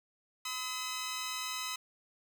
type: tone pair together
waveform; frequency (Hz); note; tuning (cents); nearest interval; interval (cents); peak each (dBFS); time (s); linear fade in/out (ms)
10% pulse; 1015 / 1278.8; B5 / D#6; +47 / +47; major third; 400; -31 / -30; 0.45-1.76; 5
effects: none